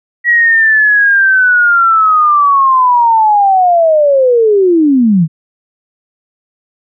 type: linear sweep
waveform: sine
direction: down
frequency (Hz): 1925 to 150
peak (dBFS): -5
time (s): 0.24-5.28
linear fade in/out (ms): 50
effects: none